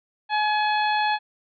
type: harmonic tone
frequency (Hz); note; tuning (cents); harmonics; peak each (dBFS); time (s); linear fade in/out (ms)
847; G#5; +34; 1 / 2 / 3 / 4 / 5; -21 / -27 / -31 / -33 / -35; 0.29-1.19; 50
effects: none